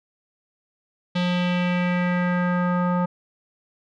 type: tone with low-pass filter sweep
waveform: square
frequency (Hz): 178.1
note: F3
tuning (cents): +34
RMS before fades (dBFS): -22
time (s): 1.15-3.06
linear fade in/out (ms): 10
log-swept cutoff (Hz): 3600 to 1100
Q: 2.7
effects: none